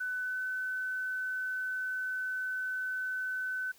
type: tone with pitch glide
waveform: sine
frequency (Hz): 1500 to 1513.1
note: F#6 to F#6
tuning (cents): +23 to +38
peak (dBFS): -32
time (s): 0-3.72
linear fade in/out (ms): 10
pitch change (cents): +15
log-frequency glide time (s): 0.18-0.41
effects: white hiss -61 dBFS RMS until 3.78 s